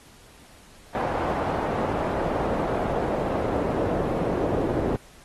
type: noise with band-pass filter sweep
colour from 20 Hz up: brown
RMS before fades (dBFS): -26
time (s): 0.95-4.96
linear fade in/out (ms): 0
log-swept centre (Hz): 820 to 450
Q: 1.3
effects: pink hiss -52 dBFS RMS until 5.24 s + AAC 32 kbps